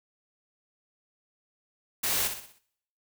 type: noise with echo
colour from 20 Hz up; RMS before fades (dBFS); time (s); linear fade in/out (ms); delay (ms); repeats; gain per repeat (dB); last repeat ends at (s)
white; -28; 2.03-2.28; 10; 62; 5; -7; 2.59
effects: noise-tail reverb RT60 0.7 s tail -22 dB re dry